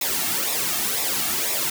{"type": "noise with flanger", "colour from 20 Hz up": "white", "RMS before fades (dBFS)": -24, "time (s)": [0.01, 1.7], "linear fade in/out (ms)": 5, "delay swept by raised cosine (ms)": [0.65, 2.05], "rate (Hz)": 2, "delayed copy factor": -0.7, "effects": []}